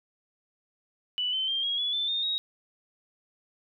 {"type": "tone with pitch steps", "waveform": "sine", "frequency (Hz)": [2969, 3074, 3182, 3294, 3410, 3531, 3655, 3784], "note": ["F#7", "G7", "G7", "G#7", "G#7", "A7", "A#7", "A#7"], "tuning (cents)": [5, -35, 25, -15, 45, 5, -35, 25], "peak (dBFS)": -26, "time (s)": [1.18, 2.38], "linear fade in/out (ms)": 0, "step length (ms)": 150, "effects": []}